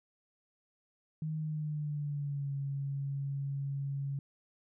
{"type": "tone with pitch glide", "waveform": "sine", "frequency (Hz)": [156.1, 139.07], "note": ["D#3", "C#3"], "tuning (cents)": [6, 6], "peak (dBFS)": -33, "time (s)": [1.22, 4.19], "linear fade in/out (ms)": 2, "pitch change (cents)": -200, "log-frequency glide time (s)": [1.37, 2.54], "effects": []}